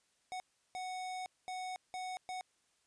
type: tone bursts at uneven times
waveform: square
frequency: 740 Hz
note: F#5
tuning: in tune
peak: -40 dBFS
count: 5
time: 0.32-0.4 / 0.75-1.26 / 1.48-1.76 / 1.94-2.17 / 2.29-2.41 s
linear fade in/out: 0 ms
effects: white hiss -75 dBFS RMS until 2.86 s + resampled to 22050 Hz